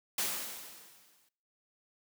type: noise with exponential decay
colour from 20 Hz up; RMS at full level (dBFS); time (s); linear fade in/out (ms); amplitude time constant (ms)
white; -31; 0.18-1.29; 5; 240
effects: noise-tail reverb RT60 0.6 s tail -22 dB re dry + high-pass 150 Hz 12 dB/octave